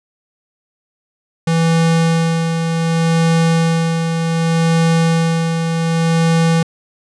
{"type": "tone with tremolo", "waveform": "square", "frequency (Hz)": 164.81, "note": "E3", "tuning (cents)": 0, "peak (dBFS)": -11, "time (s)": [1.47, 6.63], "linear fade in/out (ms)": 5, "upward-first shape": "sine", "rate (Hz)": 0.66, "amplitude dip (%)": 45, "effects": ["resampled to 22050 Hz"]}